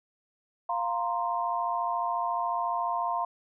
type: chord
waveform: sine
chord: F suspended fourth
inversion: none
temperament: equal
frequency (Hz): 698.5 / 932.3 / 1046.5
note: F5 / Bb5 / C6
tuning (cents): 0 / 0 / 0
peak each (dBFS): -31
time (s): 0.69-3.25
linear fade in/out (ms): 5
effects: none